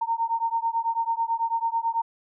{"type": "beating tone pair", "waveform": "sine", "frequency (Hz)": [913, 922.1], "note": ["A#5", "A#5"], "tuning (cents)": [-36, -19], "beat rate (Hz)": 9.1, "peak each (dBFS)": -26, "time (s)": [0.01, 2.02], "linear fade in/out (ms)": 10, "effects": []}